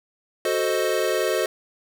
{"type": "chord", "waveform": "square", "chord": "F# diminished seventh", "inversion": "none", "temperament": "equal", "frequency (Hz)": [370, 440, 523.3, 622.3], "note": ["F#4", "A4", "C5", "Eb5"], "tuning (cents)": [0, 0, 0, 0], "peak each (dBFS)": -27, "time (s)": [0.45, 1.46], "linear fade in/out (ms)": 2, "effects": []}